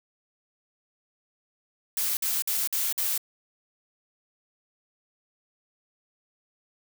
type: noise bursts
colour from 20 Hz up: blue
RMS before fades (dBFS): -27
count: 5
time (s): 1.97-3.178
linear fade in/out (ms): 2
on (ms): 200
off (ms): 52
effects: none